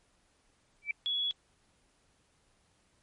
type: tone with exponential growth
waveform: sine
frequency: 2318 Hz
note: D7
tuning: 23 cents flat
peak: -25 dBFS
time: 0.82-0.91 s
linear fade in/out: 2 ms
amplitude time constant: 19 ms
type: tone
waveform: sine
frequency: 3372 Hz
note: G#7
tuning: 26 cents sharp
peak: -29 dBFS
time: 1.06-1.31 s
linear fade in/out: 0 ms
effects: pink hiss -70 dBFS RMS until 3.02 s + MP3 48 kbps